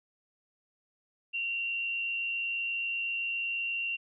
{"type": "tone with frequency modulation", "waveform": "sine", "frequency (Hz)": 2754, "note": "F7", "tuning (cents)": -25, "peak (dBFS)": -30, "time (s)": [1.33, 3.97], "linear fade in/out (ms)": 20, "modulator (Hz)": 115, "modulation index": 0.4, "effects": []}